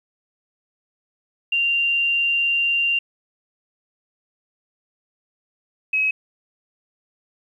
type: tone pair in turn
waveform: sine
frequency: 2778 / 2554 Hz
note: F7 / D#7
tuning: -10 / +45 cents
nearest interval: minor second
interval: 145 cents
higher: first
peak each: -17 dBFS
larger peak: neither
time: 1.52-2.99 / 5.93-6.11 s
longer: first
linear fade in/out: 5 ms
effects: 9-bit